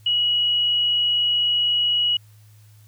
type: tone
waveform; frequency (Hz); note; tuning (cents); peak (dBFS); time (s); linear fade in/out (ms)
sine; 2914; F#7; -27; -17; 0.06-2.17; 5
effects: added 106 Hz sine -47 dBFS peak until 2.87 s + white hiss -59 dBFS RMS until 2.87 s